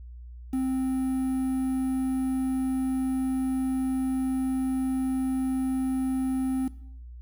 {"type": "tone with quantisation", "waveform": "triangle", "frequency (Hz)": 261.6, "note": "C4", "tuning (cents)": 0, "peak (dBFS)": -22, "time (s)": [0.53, 6.68], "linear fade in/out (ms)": 5, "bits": 8, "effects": ["noise-tail reverb RT60 0.7 s tail -18 dB re dry", "added 60 Hz sine -40 dBFS peak until 7.21 s"]}